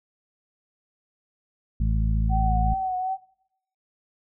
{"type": "harmonic tone", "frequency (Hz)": 54.3, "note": "A1", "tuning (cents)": -22, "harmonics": [1, 2, 3, 4], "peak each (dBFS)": [-21, -27, -31, -33], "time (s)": [1.8, 2.74], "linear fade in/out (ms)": 5}
{"type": "tone with vibrato", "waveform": "sine", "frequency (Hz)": 751, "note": "F#5", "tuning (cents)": 26, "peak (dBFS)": -24, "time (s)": [2.29, 3.18], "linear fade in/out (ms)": 50, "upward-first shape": "triangle", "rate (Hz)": 2.6, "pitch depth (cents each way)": 45}
{"effects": ["noise-tail reverb RT60 0.8 s tail -23 dB re dry"]}